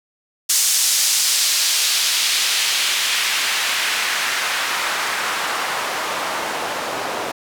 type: noise with band-pass filter sweep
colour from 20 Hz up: white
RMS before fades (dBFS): -20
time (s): 0.49-7.32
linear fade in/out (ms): 10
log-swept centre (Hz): 6700 to 600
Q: 0.99
effects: none